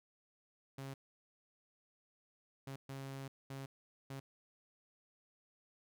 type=tone bursts at uneven times; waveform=sawtooth; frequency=135.8 Hz; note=C#3; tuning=35 cents flat; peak=-40 dBFS; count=5; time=0.78-0.94 / 2.67-2.76 / 2.89-3.28 / 3.5-3.66 / 4.1-4.2 s; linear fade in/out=5 ms; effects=none